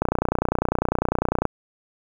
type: click train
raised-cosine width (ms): 1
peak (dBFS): -5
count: 44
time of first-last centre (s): 0.02-1.453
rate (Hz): 30
effects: 7-bit